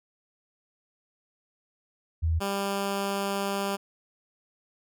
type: tone pair in turn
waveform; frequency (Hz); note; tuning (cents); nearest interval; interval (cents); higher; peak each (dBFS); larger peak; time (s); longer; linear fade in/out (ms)
sine / 10% pulse; 81.5 / 198.26; E2 / G3; -19 / +20; octave + minor third; 1539; second; -22 / -19; second; 2.22-2.4 / 2.4-3.77; second; 20
effects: none